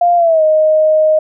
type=tone with pitch glide; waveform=sine; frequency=698.5 to 622.3 Hz; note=F5 to D#5; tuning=0 to 0 cents; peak=-7 dBFS; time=0.01-1.19 s; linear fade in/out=5 ms; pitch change=-200 cents; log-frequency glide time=0.16-0.43 s; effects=none